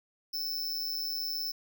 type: tone with amplitude modulation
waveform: square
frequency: 5274 Hz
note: E8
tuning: in tune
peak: -29 dBFS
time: 0.33-1.52 s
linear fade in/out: 10 ms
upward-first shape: sine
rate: 161 Hz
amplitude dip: 75%
effects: none